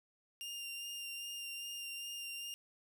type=tone with vibrato; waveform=sawtooth; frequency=2797 Hz; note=F7; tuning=2 cents sharp; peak=-39 dBFS; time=0.41-2.54 s; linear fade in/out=0 ms; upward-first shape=sine; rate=2.5 Hz; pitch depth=14 cents each way; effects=none